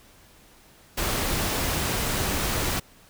pink noise with amplitude modulation, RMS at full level -25 dBFS, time 0.97-2.8 s, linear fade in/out 10 ms, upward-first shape sine, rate 241 Hz, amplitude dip 25%, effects pink hiss -54 dBFS RMS until 3.09 s

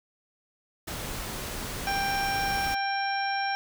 pink noise, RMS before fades -35 dBFS, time 0.87-2.75 s, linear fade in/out 10 ms
harmonic tone, 790 Hz, G5, 13 cents sharp, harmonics 1 / 2 / 3 / 4 / 5 / 7, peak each -28 / -32 / -36 / -44 / -46 / -36 dBFS, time 1.87-3.55 s, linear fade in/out 0 ms
effects none

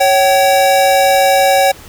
square tone pair together, 554 / 765.3 Hz, C#5 / G5, -1 / -42 cents, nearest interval tritone, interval 559 cents, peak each -12 / -11 dBFS, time 0-1.72 s, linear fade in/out 10 ms, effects pink hiss -37 dBFS RMS until 1.88 s

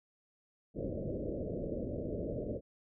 white low-pass noise, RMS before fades -38 dBFS, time 0.74-2.61 s, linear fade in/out 50 ms, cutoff 610 Hz, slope 96 dB/octave, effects none

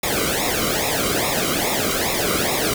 pink noise with flanger, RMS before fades -21 dBFS, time 0.03-2.74 s, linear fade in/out 5 ms, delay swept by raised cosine 0.65 to 1.17 ms, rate 2.4 Hz, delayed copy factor -0.85, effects none

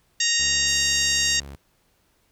harmonic tone, 932 Hz, A#5, 1 cent flat, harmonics 2 / 3 / 4 / 5 / 6 / 7 / 8, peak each -27 / -27 / -27 / -27 / -27 / -27 / -27 dBFS, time 0.2-1.4 s, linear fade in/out 5 ms
sawtooth tone, 69.5 Hz, C#2, 5 cents sharp, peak -33 dBFS, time 0.39-1.56 s, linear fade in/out 10 ms
white band-pass noise, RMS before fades -43 dBFS, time 0.66-1.38 s, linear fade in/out 20 ms, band 7000 to 12000 Hz, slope 48 dB/octave
effects pink hiss -65 dBFS RMS until 2.31 s

